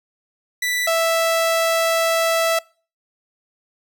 sawtooth tone pair in turn, 1975.5 / 659.2 Hz, B6 / E5, 0 / 0 cents, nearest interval octave + perfect fifth, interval 1900 cents, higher first, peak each -16 / -12 dBFS, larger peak second, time 0.62-0.87 / 0.87-2.59 s, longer second, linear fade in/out 5 ms, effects noise-tail reverb RT60 0.4 s tail -25 dB re dry

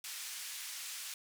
white band-pass noise, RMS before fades -44 dBFS, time 0.04-1.14 s, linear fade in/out 2 ms, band 1700 to 10000 Hz, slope 12 dB/octave, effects none

